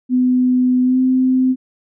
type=tone with pitch glide; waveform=sine; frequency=252.1 to 257.8 Hz; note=B3 to C4; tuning=+36 to -26 cents; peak=-11 dBFS; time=0.09-1.56 s; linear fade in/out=50 ms; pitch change=+38 cents; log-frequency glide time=0.83-0.99 s; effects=none